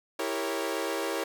sawtooth chord, E diminished seventh, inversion none, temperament equal with one note detuned, 329.6 / 397 / 466.2 / 554.4 Hz, E4 / G4 / Bb4 / Db5, 0 / +22 / 0 / 0 cents, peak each -31 dBFS, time 0.19-1.24 s, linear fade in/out 5 ms, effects none

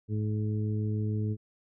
harmonic tone, 106.7 Hz, G#2, 47 cents sharp, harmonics 1 / 2 / 3 / 4, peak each -28 / -35 / -40 / -41 dBFS, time 0.08-1.37 s, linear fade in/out 50 ms, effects none

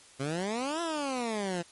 15% pulse exponential two-way sweep, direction up then down, 130.81 to 345.2 to 167.9 Hz, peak -24 dBFS, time 0.19-1.63 s, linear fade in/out 20 ms, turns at 0.81 s, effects white hiss -55 dBFS RMS until 1.71 s + MP3 48 kbps

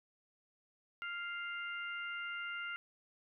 harmonic tone, 698.5 Hz, F5, in tune, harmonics 2 / 3 / 4, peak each -41 / -45 / -47 dBFS, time 1.02-2.76 s, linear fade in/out 0 ms, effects none

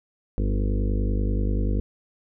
harmonic tone with a mistuned harmonic, 50.3 Hz, G1, 45 cents sharp, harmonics 1 / 2 / 4 / 5 / 6 / 7 / 8 / 9 / 10, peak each -22 / -28 / -32 / -34 / -36 / -39 / -42 / -38 / -41 dBFS, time 0.38-1.8 s, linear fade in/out 0 ms, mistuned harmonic 7, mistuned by +18 cents, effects none

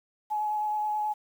sine tone with vibrato, 847 Hz, G#5, 34 cents sharp, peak -26 dBFS, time 0.3-1.14 s, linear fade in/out 20 ms, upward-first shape sine, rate 9.4 Hz, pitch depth 13 cents each way, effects 9-bit

